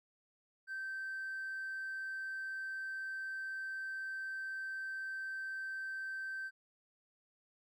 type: tone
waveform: triangle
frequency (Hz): 1554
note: G6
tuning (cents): -16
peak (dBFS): -36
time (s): 0.67-6.51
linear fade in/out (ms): 50
effects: tanh soft clip ceiling -35 dBFS